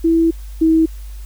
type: tone pair in turn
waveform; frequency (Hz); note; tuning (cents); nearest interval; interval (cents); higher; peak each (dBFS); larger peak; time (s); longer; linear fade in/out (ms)
sine; 329.6 / 321.9; E4 / E4; 0 / -41; unison; 41; first; -10 / -9; second; 0.04-0.31 / 0.61-0.86; first; 10
effects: added 50 Hz sine -28 dBFS peak until 1.25 s + white hiss -47 dBFS RMS until 1.25 s